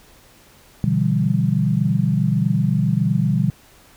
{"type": "chord", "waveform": "sine", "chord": "E minor seventh", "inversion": "second", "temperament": "equal with one note detuned", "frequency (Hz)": [123.47, 146.83, 168.37, 196], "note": ["B2", "D3", "E3", "G3"], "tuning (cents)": [0, 0, 37, 0], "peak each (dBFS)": -21, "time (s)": [0.84, 3.5], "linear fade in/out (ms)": 0, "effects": ["pink hiss -50 dBFS RMS until 3.96 s"]}